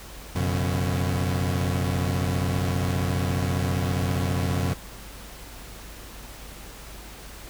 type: tone cluster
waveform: 30% pulse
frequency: 90.4 / 125.2 / 140.1 Hz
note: F#2 / B2 / C#3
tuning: -40 / +24 / +19 cents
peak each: -22 / -27 / -28 dBFS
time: 0.35-4.74 s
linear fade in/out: 10 ms
effects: added 50 Hz sine -43 dBFS peak until 7.49 s + pink hiss -43 dBFS RMS until 7.49 s